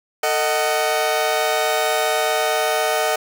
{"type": "chord", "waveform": "sawtooth", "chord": "D# diminished", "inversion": "second", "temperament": "just", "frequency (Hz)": [448, 622.3, 746.7], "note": ["A4", "D#5", "F#5"], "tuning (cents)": [31, 0, 16], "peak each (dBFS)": [-20, -17, -18], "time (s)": [0.23, 3.16], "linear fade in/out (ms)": 5, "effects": []}